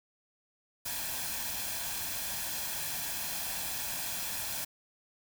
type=noise with comb filter; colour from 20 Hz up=white; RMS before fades=-36 dBFS; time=0.85-4.65 s; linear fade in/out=10 ms; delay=1.2 ms; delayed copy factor=+0.55; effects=none